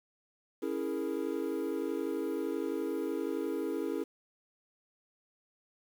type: chord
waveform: triangle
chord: A# half-diminished seventh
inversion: first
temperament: equal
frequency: 277.2 / 329.6 / 415.3 / 466.2 Hz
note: C#4 / E4 / G#4 / A#4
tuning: 0 / 0 / 0 / 0 cents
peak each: -36 / -34 / -35 / -37 dBFS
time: 0.62-4.04 s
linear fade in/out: 10 ms
effects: 9-bit